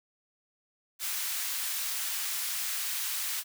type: high-pass noise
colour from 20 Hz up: white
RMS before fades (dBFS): -33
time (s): 0.99-3.44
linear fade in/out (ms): 50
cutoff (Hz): 1300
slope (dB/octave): 12
effects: none